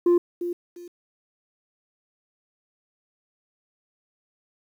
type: tone with echo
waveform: sine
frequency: 349.2 Hz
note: F4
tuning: in tune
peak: -12 dBFS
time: 0.06-0.18 s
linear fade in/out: 5 ms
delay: 350 ms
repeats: 2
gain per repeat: -13 dB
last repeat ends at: 0.88 s
effects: tanh soft clip ceiling -14 dBFS + 9-bit